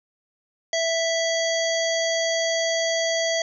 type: harmonic tone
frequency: 659.3 Hz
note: E5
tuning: in tune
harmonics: 1 / 3 / 5 / 7 / 9 / 10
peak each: -23 / -28 / -30 / -31 / -33 / -33 dBFS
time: 0.73-3.42 s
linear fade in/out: 2 ms
effects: none